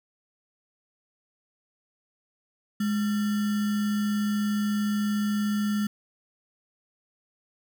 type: tone with sample-and-hold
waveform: sine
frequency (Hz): 208.2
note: G#3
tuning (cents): +5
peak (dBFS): -23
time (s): 2.8-5.87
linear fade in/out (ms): 5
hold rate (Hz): 1575
effects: none